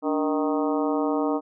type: harmonic tone with a mistuned harmonic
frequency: 155.56 Hz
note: D#3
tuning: in tune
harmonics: 2 / 3 / 4 / 5 / 6 / 7 / 8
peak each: -24 / -28 / -30 / -32 / -34 / -35 / -36 dBFS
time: 0.02-1.41 s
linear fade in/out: 50 ms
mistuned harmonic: 2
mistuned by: -110 cents
effects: none